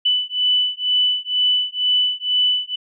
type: beating tone pair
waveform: sine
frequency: 2986 / 2988.1 Hz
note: F#7 / F#7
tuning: +15 / +16 cents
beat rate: 2.1 Hz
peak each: -19 dBFS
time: 0.05-2.76 s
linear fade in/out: 10 ms
effects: none